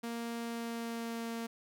sawtooth tone with pitch glide, 233.1 to 230.2 Hz, A#3 to A#3, 0 to -22 cents, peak -33 dBFS, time 0.03-1.47 s, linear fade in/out 10 ms, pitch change -22 cents, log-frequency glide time 0.39-1.27 s, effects none

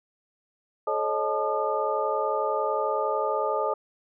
sine tone cluster, 429.4 / 543 / 614 / 870 / 1214 Hz, A4 / C#5 / D#5 / A5 / D#6, -42 / -36 / -23 / -20 / -43 cents, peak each -30 dBFS, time 0.87-3.74 s, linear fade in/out 5 ms, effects none

